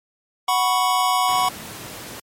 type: chord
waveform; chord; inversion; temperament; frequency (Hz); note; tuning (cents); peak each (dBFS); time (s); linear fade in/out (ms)
square; F# suspended fourth; none; equal; 740 / 987.8 / 1108.7; F#5 / B5 / C#6; 0 / 0 / 0; -22; 0.48-1.49; 5
type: noise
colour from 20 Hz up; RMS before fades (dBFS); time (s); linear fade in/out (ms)
pink; -35; 1.28-2.2; 5
effects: high-pass 100 Hz 12 dB/octave + MP3 64 kbps